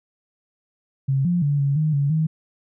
sine tone with pitch steps, 135.5 / 175.5 / 143.8 / 140 / 154.7 / 141.5 / 157.9 Hz, C#3 / F3 / D3 / C#3 / D#3 / C#3 / D#3, -39 / +9 / -36 / +18 / -10 / +36 / +26 cents, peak -17 dBFS, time 1.08-2.27 s, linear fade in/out 10 ms, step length 170 ms, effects none

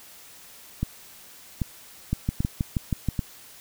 two click trains, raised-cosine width 5 ms, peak -12 / -11 dBFS, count 4 / 7, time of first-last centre 0.83-3.192 / 2.13-3.087 s, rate 1.27 / 6.27 Hz, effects white hiss -48 dBFS RMS until 3.6 s

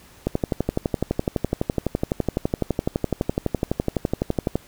click train, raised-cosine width 2 ms, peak -7 dBFS, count 52, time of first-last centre 0.27-4.556 s, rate 11.9 Hz, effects pink hiss -50 dBFS RMS until 4.67 s

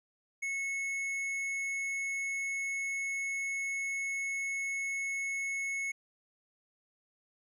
triangle tone with hard clipping, 2194 Hz, C#7, 18 cents flat, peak -34 dBFS, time 0.42-5.92 s, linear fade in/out 10 ms, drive 11 dB, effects none

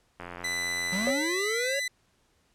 click train, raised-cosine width 0.5 ms, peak -24 dBFS, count 80, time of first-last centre 0.2-1.102 s, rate 87.6 Hz
sawtooth tone, 2000 Hz, B6, 21 cents sharp, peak -25 dBFS, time 0.44-1.88 s, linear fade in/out 5 ms
square linear sweep, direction up, 174.61 to 569 Hz, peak -30 dBFS, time 0.92-1.8 s, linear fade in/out 10 ms
sine tone with exponential decay, 550 Hz, C#5, 14 cents flat, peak -23 dBFS, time 1.07-1.53 s, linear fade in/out 1 ms, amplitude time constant 100 ms
effects pink hiss -68 dBFS RMS until 2.54 s + low-pass 10000 Hz 12 dB/octave

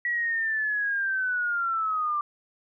sine linear sweep, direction down, 1936 to 1174.7 Hz, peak -24 dBFS, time 0.05-2.21 s, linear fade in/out 2 ms, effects none

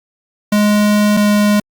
square tone pair in turn, 208.5 / 207.5 Hz, G#3 / G#3, +7 / -1 cents, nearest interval unison, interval 8 cents, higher first, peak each -10 dBFS, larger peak neither, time 0.52-1.17 / 1.17-1.6 s, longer first, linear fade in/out 5 ms, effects Opus 48 kbps

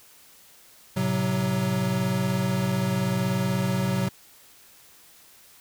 square chord, F# diminished, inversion first, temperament equal with one note detuned, 110 / 130.81 / 186.71 Hz, A2 / C3 / F#3, 0 / 0 / +16 cents, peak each -32 / -28 / -26 dBFS, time 0.96-4.09 s, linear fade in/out 10 ms, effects white hiss -53 dBFS RMS until 5.6 s

